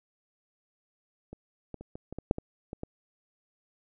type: clicks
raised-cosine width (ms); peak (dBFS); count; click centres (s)
2; -29 / -25 / -30 / -27 / -26 / -23 / -9 / -21 / -24 / -22; 10; 1.33 / 1.743 / 1.81 / 1.955 / 2.126 / 2.186 / 2.311 / 2.384 / 2.731 / 2.834
effects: none